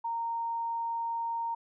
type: tone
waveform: sine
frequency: 925 Hz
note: A#5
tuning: 14 cents flat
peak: -30 dBFS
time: 0.04-1.55 s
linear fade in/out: 10 ms
effects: none